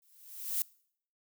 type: noise with exponential growth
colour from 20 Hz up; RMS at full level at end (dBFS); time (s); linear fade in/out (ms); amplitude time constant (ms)
violet; -29; 0.02-0.62; 2; 130
effects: noise-tail reverb RT60 0.6 s tail -23 dB re dry